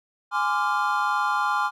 triangle chord, D half-diminished seventh, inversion second, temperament equal with one note detuned, 830.6 / 1031.5 / 1174.7 / 1396.9 Hz, Ab5 / C6 / D6 / F6, 0 / -25 / 0 / 0 cents, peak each -25 dBFS, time 0.31-1.71 s, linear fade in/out 50 ms, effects none

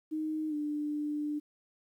sine tone with pitch glide, 311.1 to 297.2 Hz, D#4 to D4, 0 to +21 cents, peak -31 dBFS, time 0.11-1.4 s, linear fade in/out 20 ms, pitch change -79 cents, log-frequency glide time 0.49-0.54 s, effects 11-bit

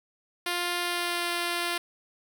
5% pulse tone with pitch glide, 350.9 to 346.9 Hz, F4 to F4, +8 to -12 cents, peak -16 dBFS, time 0.46-1.78 s, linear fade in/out 5 ms, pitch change -20 cents, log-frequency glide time 0.81-1.31 s, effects none

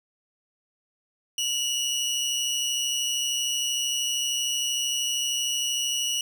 25% pulse tone pair together, 2792 / 2925 Hz, F7 / F#7, -1 / -21 cents, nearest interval minor second, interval 80 cents, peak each -28 / -22 dBFS, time 1.38-6.21 s, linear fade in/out 2 ms, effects none

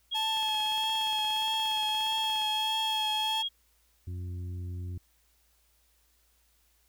sine tone, 3278 Hz, G#7, 23 cents flat, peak -29 dBFS, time 0.11-3.49 s, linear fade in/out 20 ms
45% pulse tone with vibrato, 870 Hz, A5, 20 cents flat, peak -31 dBFS, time 0.14-3.43 s, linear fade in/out 20 ms, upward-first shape triangle, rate 1.6 Hz, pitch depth 26 cents each way
click train, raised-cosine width 0.3 ms, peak -32 dBFS, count 36, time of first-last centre 0.37-2.417 s, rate 17.1 Hz
harmonic tone, 89.7 Hz, F2, 47 cents sharp, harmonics 1 / 2 / 3 / 4, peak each -34 / -50 / -51 / -54 dBFS, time 4.07-4.98 s, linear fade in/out 5 ms
effects added 57 Hz sine -69 dBFS peak until 6.88 s + white hiss -69 dBFS RMS until 6.88 s

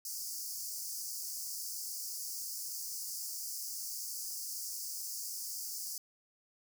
pink high-pass noise, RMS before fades -41 dBFS, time 0.05-5.98 s, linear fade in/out 2 ms, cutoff 4700 Hz, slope 96 dB/octave, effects none

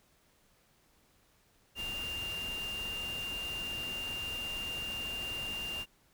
sine tone in noise, 2794 Hz, F7, in tune, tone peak -36 dBFS, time 1.75-5.86 s, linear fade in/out 50 ms, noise pink, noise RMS -45 dBFS, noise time 1.75-5.86 s, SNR +6 dB, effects pink hiss -68 dBFS RMS until 6.13 s

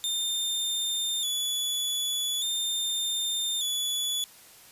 sawtooth tone with vibrato, 3520 Hz, A7, in tune, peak -24 dBFS, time 0.04-4.24 s, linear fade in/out 0 ms, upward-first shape square, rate 0.42 Hz, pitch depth 46 cents each way, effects white hiss -52 dBFS RMS until 4.71 s + resampled to 32000 Hz

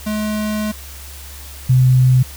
square / sine tone pair in turn, 212.8 / 128.08 Hz, G#3 / C3, +42 / -37 cents, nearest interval major sixth, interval 879 cents, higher first, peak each -19 / -8 dBFS, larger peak second, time 0.06-0.72 / 1.69-2.23 s, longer first, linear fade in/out 10 ms, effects added 69 Hz sine -34 dBFS peak until 2.36 s + white hiss -37 dBFS RMS until 2.36 s

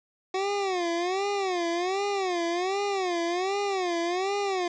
25% pulse tone with vibrato, 370.4 Hz, F#4, 2 cents sharp, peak -22 dBFS, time 0.34-4.68 s, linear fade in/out 5 ms, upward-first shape sine, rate 1.3 Hz, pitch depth 160 cents each way, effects resampled to 16000 Hz + 8-bit

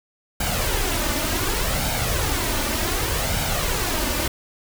pink noise with flanger, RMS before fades -23 dBFS, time 0.4-4.28 s, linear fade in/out 5 ms, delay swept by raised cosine 1.3 to 3.4 ms, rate 0.67 Hz, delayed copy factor +0.55, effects none

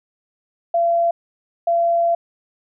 sine tone pair in turn, 681 / 681 Hz, F5 / F5, -44 / -44 cents, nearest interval unison, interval 0 cents, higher neither, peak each -14 dBFS, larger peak neither, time 0.74-1.11 / 1.67-2.15 s, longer second, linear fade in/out 5 ms, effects none

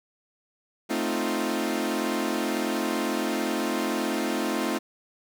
sawtooth chord, F dominant seventh, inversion first, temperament equal, 220 / 261.6 / 311.1 / 349.2 Hz, A3 / C4 / Eb4 / F4, 0 / 0 / 0 / 0 cents, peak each -27 dBFS, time 0.89-4.79 s, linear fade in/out 20 ms, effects none

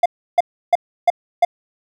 triangle tone bursts, 698.5 Hz, F5, in tune, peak -6 dBFS, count 5, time 0.03-1.45 s, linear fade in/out 5 ms, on 28 ms, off 320 ms, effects none

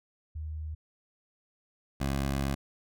sine / 15% pulse tone pair in turn, 77.5 / 68.51 Hz, D#2 / C#2, -6 / -20 cents, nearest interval major second, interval 214 cents, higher first, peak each -34 / -22 dBFS, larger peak second, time 0.35-0.75 / 2-2.55 s, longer second, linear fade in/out 10 ms, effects none

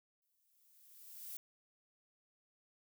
violet noise with exponential growth, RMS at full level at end -45 dBFS, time 0.22-1.37 s, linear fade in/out 2 ms, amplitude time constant 250 ms, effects none

